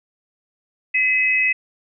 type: tone pair together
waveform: sine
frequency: 2027 / 2554 Hz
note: B6 / D#7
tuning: +45 / +45 cents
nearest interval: major third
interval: 400 cents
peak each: -19 / -17 dBFS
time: 0.94-1.53 s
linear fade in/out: 10 ms
effects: none